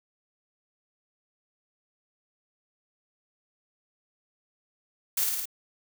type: noise with echo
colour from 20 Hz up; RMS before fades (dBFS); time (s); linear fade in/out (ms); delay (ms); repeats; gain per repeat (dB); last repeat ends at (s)
blue; -26; 5.17-5.24; 5; 54; 4; -2; 5.456
effects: none